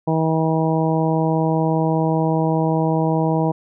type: harmonic tone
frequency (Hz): 160.3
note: E3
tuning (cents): -48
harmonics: 1 / 2 / 3 / 4 / 5 / 6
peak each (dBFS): -19 / -22 / -24 / -25 / -26 / -27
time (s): 0.07-3.52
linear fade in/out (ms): 10
effects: none